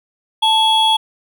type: tone pair together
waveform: triangle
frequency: 880 / 3340 Hz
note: A5 / G#7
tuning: 0 / +9 cents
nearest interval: octave + major seventh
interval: 2309 cents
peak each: -12 dBFS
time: 0.42-0.97 s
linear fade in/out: 10 ms
effects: none